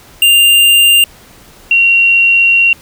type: tone pair in turn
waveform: square / sine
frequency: 2794 / 2748 Hz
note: F7 / F7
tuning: 0 / -29 cents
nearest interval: unison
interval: 29 cents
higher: first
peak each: -5 dBFS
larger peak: neither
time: 0.22-1.04 / 1.71-2.73 s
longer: second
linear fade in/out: 2 ms
effects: pink hiss -40 dBFS RMS until 2.81 s